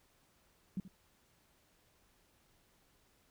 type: tone with echo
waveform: sine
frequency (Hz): 189.1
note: F#3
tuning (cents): +38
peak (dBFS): -34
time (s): 0.77-0.8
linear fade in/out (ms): 2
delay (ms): 79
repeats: 1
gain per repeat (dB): -14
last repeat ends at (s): 0.879
effects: pink hiss -71 dBFS RMS until 3.3 s